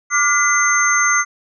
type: tone cluster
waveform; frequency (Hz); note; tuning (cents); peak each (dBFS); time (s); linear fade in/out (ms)
sine; 1173 / 1423 / 2021 / 6300; D6 / F6 / B6 / G8; -2 / +32 / +39 / +8; -18; 0.1-1.25; 50
effects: none